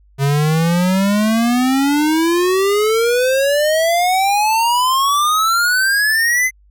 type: exponential sweep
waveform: square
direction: up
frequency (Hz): 136 to 2070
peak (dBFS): -13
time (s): 0.18-6.51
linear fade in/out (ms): 50
effects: added 50 Hz sine -47 dBFS peak until 6.7 s